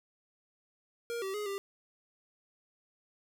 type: tone with pitch steps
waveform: square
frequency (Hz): 469.8 / 385.4 / 418.2 / 395.8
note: A#4 / G4 / G#4 / G4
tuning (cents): +13 / -29 / +12 / +17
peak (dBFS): -35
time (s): 1.1-1.58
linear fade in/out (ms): 0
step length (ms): 120
effects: none